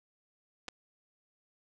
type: clicks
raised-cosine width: 0.2 ms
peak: -23 dBFS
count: 2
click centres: 0.682 / 0.686 s
effects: none